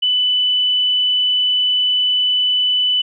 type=tone; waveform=sine; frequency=2990 Hz; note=F#7; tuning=17 cents sharp; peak=-13 dBFS; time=0.02-3.02 s; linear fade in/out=10 ms; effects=none